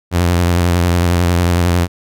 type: tone with vibrato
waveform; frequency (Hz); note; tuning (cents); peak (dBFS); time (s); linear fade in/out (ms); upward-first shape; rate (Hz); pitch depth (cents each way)
sawtooth; 87.31; F2; 0; -7; 0.11-1.88; 50; sine; 11; 46
effects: none